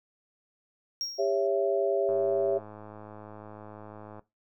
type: tone with exponential decay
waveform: triangle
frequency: 5588 Hz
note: F8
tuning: in tune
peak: -27 dBFS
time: 1.01-1.47 s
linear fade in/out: 0 ms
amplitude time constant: 100 ms
type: chord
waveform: sine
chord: C# diminished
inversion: second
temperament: just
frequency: 399.1 / 554.4 / 665.2 Hz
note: G4 / C#5 / E5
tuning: +31 / 0 / +16 cents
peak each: -28 dBFS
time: 1.18-2.59 s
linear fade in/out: 20 ms
type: click train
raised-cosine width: 1 ms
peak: -31 dBFS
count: 224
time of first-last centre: 2.09-4.194 s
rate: 106 Hz
effects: noise-tail reverb RT60 0.2 s tail -17 dB re dry